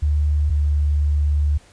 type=tone pair in turn; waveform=sine; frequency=74.2 / 73.52 Hz; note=D2 / D2; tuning=+18 / +2 cents; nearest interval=unison; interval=16 cents; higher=first; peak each=-15 dBFS; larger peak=neither; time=0.02-0.5 / 0.5-1.58 s; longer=second; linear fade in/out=10 ms; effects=pink hiss -51 dBFS RMS until 1.72 s + resampled to 22050 Hz